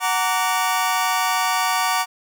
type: chord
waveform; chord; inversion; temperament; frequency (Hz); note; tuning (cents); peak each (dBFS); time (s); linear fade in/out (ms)
sawtooth; Gb augmented; none; just; 740 / 925 / 1156.2; Gb5 / Bb5 / D6; 0 / -14 / -27; -19; 0-2.06; 50
effects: none